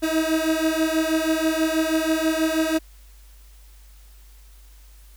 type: beating tone pair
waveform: 30% pulse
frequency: 315.7 / 321.9 Hz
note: D#4 / E4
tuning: +25 / -41 cents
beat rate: 6.2 Hz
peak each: -20 dBFS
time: 0.02-2.79 s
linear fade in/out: 20 ms
effects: added 50 Hz sine -45 dBFS peak until 5.16 s + white hiss -56 dBFS RMS until 5.16 s